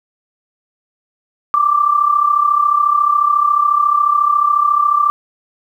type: tone with amplitude modulation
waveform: sine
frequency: 1174.7 Hz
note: D6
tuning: in tune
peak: -7 dBFS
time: 1.54-5.1 s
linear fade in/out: 0 ms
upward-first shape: sine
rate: 34.1 Hz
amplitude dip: 70%
effects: 8-bit

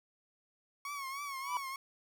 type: tone with vibrato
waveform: 30% pulse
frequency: 1108.7 Hz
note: C#6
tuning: in tune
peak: -36 dBFS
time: 0.85-1.76 s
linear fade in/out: 2 ms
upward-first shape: triangle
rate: 3.3 Hz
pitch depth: 94 cents each way
type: tone with exponential growth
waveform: triangle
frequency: 987.8 Hz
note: B5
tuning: in tune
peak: -27 dBFS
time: 1.31-1.57 s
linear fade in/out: 1 ms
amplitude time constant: 55 ms
effects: none

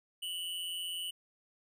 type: tone with amplitude modulation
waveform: square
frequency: 2960 Hz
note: F#7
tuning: in tune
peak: -34 dBFS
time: 0.22-1.11 s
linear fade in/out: 10 ms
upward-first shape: sine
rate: 176 Hz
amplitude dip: 65%
effects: none

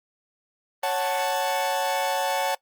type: chord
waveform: 40% pulse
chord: F# minor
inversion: second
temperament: equal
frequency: 554.4 / 740 / 880 Hz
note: C#5 / F#5 / A5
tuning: 0 / 0 / 0 cents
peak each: -27 / -27 / -26 dBFS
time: 0.83-2.55 s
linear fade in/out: 5 ms
effects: noise-tail reverb RT60 0.1 s tail -21 dB re dry + Opus 32 kbps

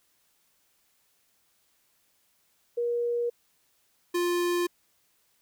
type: tone pair in turn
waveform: sine / square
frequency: 476.2 / 350.4 Hz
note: A#4 / F4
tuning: +37 / +6 cents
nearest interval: perfect fourth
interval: 531 cents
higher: first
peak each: -25 / -25 dBFS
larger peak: neither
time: 2.77-3.3 / 4.14-4.67 s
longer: neither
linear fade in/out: 10 ms
effects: white hiss -69 dBFS RMS until 5.41 s

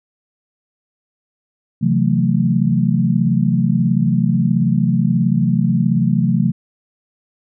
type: chord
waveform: sine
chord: F# half-diminished seventh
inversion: second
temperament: just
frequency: 133.2 / 166.5 / 185 / 222 Hz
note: C3 / E3 / F#3 / A3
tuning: +31 / +18 / 0 / +16 cents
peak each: -18 dBFS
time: 1.81-6.52 s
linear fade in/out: 20 ms
effects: none

